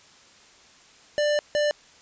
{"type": "tone pair in turn", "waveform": "square", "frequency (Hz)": [592, 592], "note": ["D5", "D5"], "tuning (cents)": [14, 14], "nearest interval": "unison", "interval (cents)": 0, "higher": "neither", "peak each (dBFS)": -21, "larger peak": "neither", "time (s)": [[1.18, 1.39], [1.55, 1.71]], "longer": "first", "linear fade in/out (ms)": 0, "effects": ["white hiss -53 dBFS RMS until 2.01 s", "resampled to 16000 Hz"]}